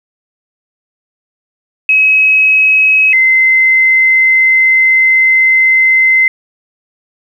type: tone pair in turn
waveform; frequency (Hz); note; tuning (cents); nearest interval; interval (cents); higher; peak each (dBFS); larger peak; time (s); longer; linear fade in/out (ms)
sine; 2555 / 2064; D#7 / C7; +45 / -24; major third; 369; first; -5; neither; 1.89-3.13 / 3.13-6.28; second; 2
effects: 7-bit